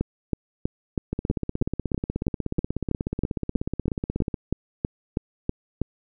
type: two click trains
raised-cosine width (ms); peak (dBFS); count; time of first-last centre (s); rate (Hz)
3; -13 / -10; 54 / 19; 1.13-4.342 / 0.01-5.816; 16.5 / 3.1
effects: none